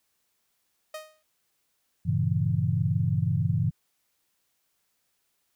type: tone with exponential decay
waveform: sawtooth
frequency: 622.3 Hz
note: D#5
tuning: in tune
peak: -29 dBFS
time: 0.94-1.23 s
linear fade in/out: 5 ms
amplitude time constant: 61 ms
type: chord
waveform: sine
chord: G diminished seventh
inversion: none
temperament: equal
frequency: 98 / 116.54 / 138.59 / 164.81 Hz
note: G2 / Bb2 / Db3 / Fb3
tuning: 0 / 0 / 0 / 0 cents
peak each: -28 dBFS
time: 2.05-3.71 s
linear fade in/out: 20 ms
effects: white hiss -74 dBFS RMS until 5.55 s